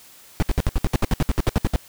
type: noise bursts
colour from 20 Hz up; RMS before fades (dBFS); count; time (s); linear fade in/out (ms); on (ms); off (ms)
brown; -17; 16; 0.4-1.76; 0; 25; 64
effects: white hiss -48 dBFS RMS until 1.88 s